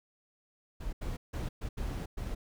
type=noise bursts at uneven times; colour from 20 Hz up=brown; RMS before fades=-36 dBFS; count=6; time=0.8-0.93 / 1.01-1.17 / 1.33-1.49 / 1.61-1.69 / 1.77-2.06 / 2.17-2.35 s; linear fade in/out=10 ms; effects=none